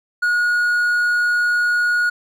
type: tone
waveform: triangle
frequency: 1447 Hz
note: F#6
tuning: 39 cents flat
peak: -13 dBFS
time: 0.22-2.1 s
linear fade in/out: 10 ms
effects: none